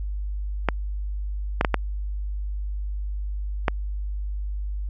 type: clicks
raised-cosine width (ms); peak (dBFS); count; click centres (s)
0.5; -4; 5; 0.687 / 1.611 / 1.648 / 1.743 / 3.682
effects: added 50 Hz sine -26 dBFS peak until 4.89 s